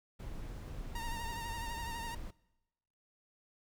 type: noise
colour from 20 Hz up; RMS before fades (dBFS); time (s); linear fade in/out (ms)
brown; -43; 0.19-2.31; 10
type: tone with vibrato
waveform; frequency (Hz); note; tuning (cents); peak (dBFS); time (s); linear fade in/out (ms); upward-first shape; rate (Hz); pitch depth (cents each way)
sawtooth; 926; A#5; -12; -37; 0.95-2.15; 5; triangle; 12; 50
effects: noise-tail reverb RT60 1.0 s tail -23 dB re dry